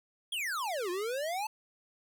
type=exponential two-way sweep; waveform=square; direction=down then up; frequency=3385 to 344.3 to 893 Hz; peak=-33 dBFS; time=0.32-1.47 s; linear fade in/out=5 ms; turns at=0.9 s; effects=none